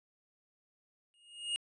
square tone with exponential growth, 2855 Hz, F7, 37 cents sharp, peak -30 dBFS, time 1.14-1.56 s, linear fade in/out 0 ms, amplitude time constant 91 ms, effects resampled to 24000 Hz

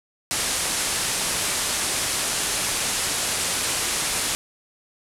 white low-pass noise, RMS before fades -25 dBFS, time 0.31-4.35 s, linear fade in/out 0 ms, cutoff 11000 Hz, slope 48 dB/octave, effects none

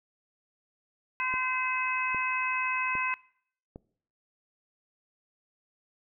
harmonic tone, 513 Hz, C5, 34 cents flat, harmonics 2 / 3 / 4 / 5, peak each -32 / -35 / -34 / -32 dBFS, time 1.2-3.14 s, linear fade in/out 0 ms
click train, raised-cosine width 2 ms, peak -28 dBFS, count 4, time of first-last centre 1.34-3.759 s, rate 1.24 Hz
effects noise-tail reverb RT60 0.6 s tail -22 dB re dry

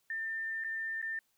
sine tone with dropouts, 1796 Hz, A6, 35 cents sharp, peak -34 dBFS, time 0.1-1.19 s, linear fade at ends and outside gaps 2 ms, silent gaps 0.639-0.645 / 1.017-1.026 s, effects white hiss -75 dBFS RMS until 1.37 s

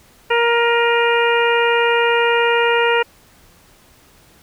harmonic tone with a mistuned harmonic, 469.4 Hz, A#4, 12 cents sharp, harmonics 1 / 2 / 3 / 4 / 5 / 6, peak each -16 / -19 / -21 / -22 / -23 / -24 dBFS, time 0.3-3.03 s, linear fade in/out 10 ms, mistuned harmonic 5, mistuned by +47 cents, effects pink hiss -50 dBFS RMS until 4.42 s

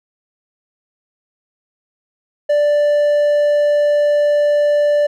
triangle tone, 587.3 Hz, D5, in tune, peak -9 dBFS, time 2.49-5.07 s, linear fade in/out 10 ms, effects none

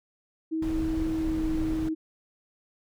sine tone with pitch glide, 320 to 317.1 Hz, D#4 to D#4, +49 to +33 cents, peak -26 dBFS, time 0.51-1.95 s, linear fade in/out 20 ms, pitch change -16 cents, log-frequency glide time 1.24-1.35 s
brown noise, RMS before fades -33 dBFS, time 0.62-1.89 s, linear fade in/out 5 ms
effects none

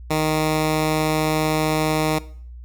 10% pulse tone, 155.56 Hz, D#3, in tune, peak -10 dBFS, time 0.1-2.19 s, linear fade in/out 10 ms, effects noise-tail reverb RT60 0.5 s tail -18 dB re dry + added 60 Hz sine -35 dBFS peak until 2.64 s

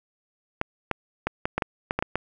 clicks, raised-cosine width 0.5 ms, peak -9 dBFS, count 10, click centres 0.614 / 0.913 / 1.27 / 1.455 / 1.58 / 1.622 / 1.909 / 1.99 / 2.025 / 2.156 s, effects none

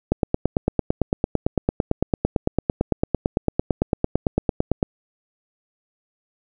click train, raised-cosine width 2 ms, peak -4 dBFS, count 43, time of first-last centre 0.12-4.829 s, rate 8.92 Hz, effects none

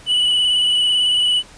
triangle tone with vibrato, 2960 Hz, F#7, in tune, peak -12 dBFS, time 0.06-1.43 s, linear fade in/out 50 ms, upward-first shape square, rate 18 Hz, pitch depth 18 cents each way, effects pink hiss -43 dBFS RMS until 1.57 s + resampled to 22050 Hz

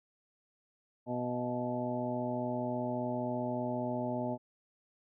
harmonic tone with a mistuned harmonic, 123.47 Hz, B2, in tune, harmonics 1 / 2 / 3 / 4 / 5 / 6 / 7, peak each -41 / -36 / -42 / -46 / -37 / -47 / -41 dBFS, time 1.06-4.38 s, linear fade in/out 50 ms, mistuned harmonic 6, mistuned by -68 cents, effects none

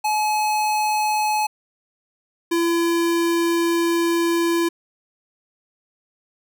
square tone pair in turn, 852 / 338.1 Hz, G#5 / E4, +44 / +44 cents, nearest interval octave + major third, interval 1600 cents, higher first, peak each -19 / -18 dBFS, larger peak second, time 0.04-1.47 / 2.51-4.69 s, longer second, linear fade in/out 10 ms, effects none

